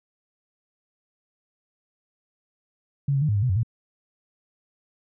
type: tone with pitch steps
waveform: sine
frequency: 140.3 / 136.9 / 152.3 / 104.6 / 100.5 / 126.8 / 93.2 / 115.2 Hz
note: C#3 / C#3 / D#3 / G#2 / G2 / B2 / F#2 / A#2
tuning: +21 / -21 / -37 / +13 / +44 / +46 / +13 / -20 cents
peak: -19 dBFS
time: 3.08-3.632 s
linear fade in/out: 5 ms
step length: 69 ms
effects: none